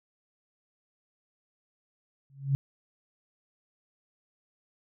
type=tone with exponential growth; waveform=sine; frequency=137.7 Hz; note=C#3; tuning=11 cents flat; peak=-19 dBFS; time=2.3-2.55 s; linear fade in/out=0 ms; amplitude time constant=54 ms; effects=none